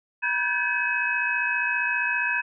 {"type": "tone cluster", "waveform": "sine", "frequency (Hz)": [966, 1535, 1590, 1710, 2552], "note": ["B5", "G6", "G6", "A6", "D#7"], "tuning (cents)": [-39, -37, 24, -50, 43], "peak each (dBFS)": [-32, -30, -31, -28, -26], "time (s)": [0.22, 2.42], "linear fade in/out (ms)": 20, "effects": []}